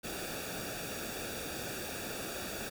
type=noise with comb filter; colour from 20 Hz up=pink; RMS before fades=-40 dBFS; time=0.03-2.7 s; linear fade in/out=20 ms; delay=0.97 ms; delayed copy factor=-0.75; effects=none